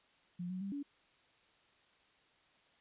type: tone with pitch steps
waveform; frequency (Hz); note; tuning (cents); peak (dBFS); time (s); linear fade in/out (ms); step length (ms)
sine; 176.7 / 184.8 / 197.2 / 284.7; F3 / F#3 / G3 / C#4; +21 / -2 / +11 / +46; -38; 0.39-0.83; 10; 110
effects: white hiss -69 dBFS RMS until 2.8 s + resampled to 8000 Hz